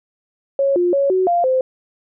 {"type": "tone with pitch steps", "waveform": "sine", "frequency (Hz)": [551, 353.3, 556, 373.2, 695, 518], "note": ["C#5", "F4", "C#5", "F#4", "F5", "C5"], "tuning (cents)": [-11, 20, 5, 15, -9, -17], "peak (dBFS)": -13, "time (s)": [0.59, 1.61], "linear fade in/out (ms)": 2, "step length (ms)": 170, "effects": []}